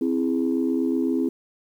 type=chord; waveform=sine; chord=C augmented; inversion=none; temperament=equal; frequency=261.6 / 329.6 / 415.3 Hz; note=C4 / E4 / G#4; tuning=0 / 0 / 0 cents; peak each=-22 / -24 / -28 dBFS; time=0.01-1.29 s; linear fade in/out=5 ms; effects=tanh soft clip ceiling -12 dBFS + 9-bit